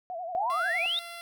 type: tone with vibrato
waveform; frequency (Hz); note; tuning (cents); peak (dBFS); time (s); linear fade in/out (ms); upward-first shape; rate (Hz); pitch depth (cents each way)
sine; 698; F5; -1; -33; 0.1-0.86; 0; sine; 11; 110
type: exponential sweep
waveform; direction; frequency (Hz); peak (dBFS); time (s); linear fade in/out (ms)
sine; up; 693 to 3797; -26; 0.35-0.99; 0
type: tone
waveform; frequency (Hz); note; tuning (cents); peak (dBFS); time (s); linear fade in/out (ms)
10% pulse; 685; F5; -34; -31; 0.5-1.21; 0
effects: none